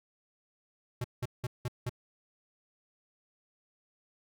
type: tone bursts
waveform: square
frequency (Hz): 122.9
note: B2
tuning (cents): -8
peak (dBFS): -32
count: 5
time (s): 1.01-1.895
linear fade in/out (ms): 5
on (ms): 33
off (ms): 180
effects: none